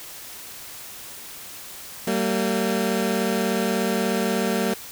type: tone pair together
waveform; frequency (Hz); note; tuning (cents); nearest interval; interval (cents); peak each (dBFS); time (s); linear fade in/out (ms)
20% pulse; 192.62 / 229.2; G3 / A#3; -30 / -29; minor third; 301; -19; 2.07-4.74; 5
effects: white hiss -39 dBFS RMS until 4.91 s